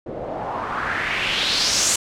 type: noise with low-pass filter sweep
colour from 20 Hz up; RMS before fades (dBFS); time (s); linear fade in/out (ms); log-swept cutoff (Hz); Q
white; -23; 0.06-1.96; 5; 440 to 7900; 2.9
effects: none